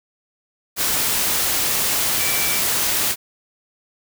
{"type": "tone in noise", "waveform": "sine", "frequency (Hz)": 2318, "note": "D7", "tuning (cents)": -23, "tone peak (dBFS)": -27, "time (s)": [2.17, 2.63], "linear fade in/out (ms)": 50, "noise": "white", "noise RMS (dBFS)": -20, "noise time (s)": [0.76, 3.16], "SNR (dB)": -10, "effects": []}